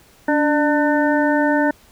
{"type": "harmonic tone with a mistuned harmonic", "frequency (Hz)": 299.6, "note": "D4", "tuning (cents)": 35, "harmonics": [1, 2, 3, 5, 6], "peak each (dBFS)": [-17, -20, -22, -24, -25], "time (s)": [0.28, 1.71], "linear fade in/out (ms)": 5, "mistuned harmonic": 1, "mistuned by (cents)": -58, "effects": ["pink hiss -51 dBFS RMS until 1.91 s"]}